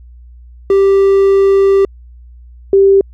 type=tone pair in turn; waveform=triangle / sine; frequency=392 / 392 Hz; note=G4 / G4; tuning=0 / 0 cents; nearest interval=unison; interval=0 cents; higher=neither; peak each=-4 dBFS; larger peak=neither; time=0.7-1.85 / 2.73-3.01 s; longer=first; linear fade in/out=2 ms; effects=added 60 Hz sine -34 dBFS peak until 3.13 s